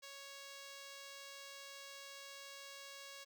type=tone; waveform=5% pulse; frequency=554.4 Hz; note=C#5; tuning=in tune; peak=-39 dBFS; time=0.02-3.25 s; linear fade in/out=20 ms; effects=none